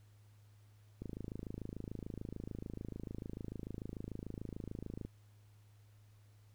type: click train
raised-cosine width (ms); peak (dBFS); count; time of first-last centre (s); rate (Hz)
3; -30; 109; 1.02-5.05; 26.8
effects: added 104 Hz sine -60 dBFS peak until 6.54 s + pink hiss -73 dBFS RMS until 6.54 s